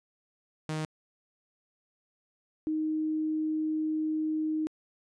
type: tone pair in turn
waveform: sawtooth / sine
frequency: 155.8 / 311.6 Hz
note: D#3 / D#4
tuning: +3 / +3 cents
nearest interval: octave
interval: 1200 cents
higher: second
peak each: -27 dBFS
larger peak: neither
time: 0.69-0.85 / 2.67-4.67 s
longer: second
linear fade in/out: 0 ms
effects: resampled to 22050 Hz